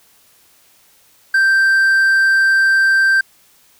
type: tone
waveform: triangle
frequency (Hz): 1568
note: G6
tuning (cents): 0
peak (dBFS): -8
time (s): 1.34-3.21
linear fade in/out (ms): 5
effects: white hiss -52 dBFS RMS until 3.79 s